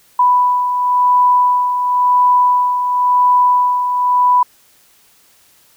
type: beating tone pair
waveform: sine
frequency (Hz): 990 / 990.95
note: B5 / B5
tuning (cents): +4 / +6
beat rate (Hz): 0.95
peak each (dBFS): -10 / -19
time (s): 0.19-4.43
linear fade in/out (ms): 5
effects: white hiss -51 dBFS RMS until 5.76 s